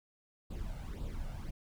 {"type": "noise with flanger", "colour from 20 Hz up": "brown", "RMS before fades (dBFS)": -40, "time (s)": [0.5, 1.51], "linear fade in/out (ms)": 10, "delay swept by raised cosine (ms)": [0.24, 1.44], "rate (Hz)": 1.9, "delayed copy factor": 0.65, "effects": []}